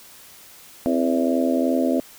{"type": "harmonic tone with a mistuned harmonic", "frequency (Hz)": 82.9, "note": "E2", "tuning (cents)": 10, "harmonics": [3, 4, 5, 6, 7, 8], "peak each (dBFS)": [-20, -26, -31, -28, -26, -27], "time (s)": [0.86, 2], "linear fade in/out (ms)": 0, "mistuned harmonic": 3, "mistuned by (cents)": 83, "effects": ["white hiss -46 dBFS RMS until 2.18 s"]}